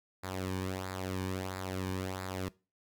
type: tone with flanger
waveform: sawtooth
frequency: 93.6 Hz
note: F#2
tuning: 20 cents sharp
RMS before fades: -37 dBFS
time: 0.23-2.49 s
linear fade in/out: 10 ms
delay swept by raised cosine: 0.33 to 1.53 ms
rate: 1.5 Hz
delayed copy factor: -0.65
effects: noise-tail reverb RT60 0.3 s tail -21 dB re dry + Opus 48 kbps